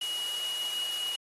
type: tone in noise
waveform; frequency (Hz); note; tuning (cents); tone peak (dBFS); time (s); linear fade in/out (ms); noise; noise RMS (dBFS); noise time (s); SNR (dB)
sine; 2905; F#7; -32; -31; 0.01-1.16; 5; white; -40; 0.01-1.16; +6
effects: high-pass 400 Hz 12 dB/octave + AAC 32 kbps